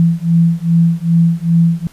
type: beating tone pair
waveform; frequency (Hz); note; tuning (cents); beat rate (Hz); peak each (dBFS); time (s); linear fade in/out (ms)
sine; 166.4 / 168.9; E3 / E3; +17 / +42; 2.5; -12; 0-1.87; 0
effects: pink hiss -45 dBFS RMS until 1.92 s + resampled to 32000 Hz